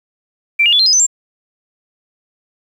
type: tone with pitch steps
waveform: sine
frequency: 2349 / 2842 / 3439 / 4161 / 5035 / 6093 / 7372 Hz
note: D7 / F7 / A7 / C8 / D#8 / F#8 / A#8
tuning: 0 / +30 / -40 / -10 / +20 / +50 / -20 cents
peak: -8 dBFS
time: 0.59-1.066 s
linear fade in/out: 10 ms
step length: 68 ms
effects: 7-bit